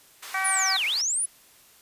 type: high-pass noise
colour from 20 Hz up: pink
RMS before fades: -40 dBFS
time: 0.22-1.02 s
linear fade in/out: 10 ms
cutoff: 1100 Hz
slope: 12 dB/octave
type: harmonic tone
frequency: 382.2 Hz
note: G4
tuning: 44 cents flat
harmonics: 2 / 3 / 4 / 5 / 6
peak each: -31 / -31 / -30 / -31 / -31 dBFS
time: 0.34-0.77 s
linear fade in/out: 5 ms
type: linear two-way sweep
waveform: sine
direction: down then up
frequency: 10310 to 2093 to 10310 Hz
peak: -23 dBFS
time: 0.44-1.26 s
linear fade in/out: 10 ms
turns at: 0.85 s
effects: white hiss -55 dBFS RMS until 1.81 s + resampled to 32000 Hz